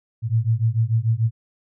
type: beating tone pair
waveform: sine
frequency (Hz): 110 / 116.8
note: A2 / A#2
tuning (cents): 0 / +4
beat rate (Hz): 6.8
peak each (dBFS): -20 / -20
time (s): 0.22-1.31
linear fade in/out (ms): 50
effects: none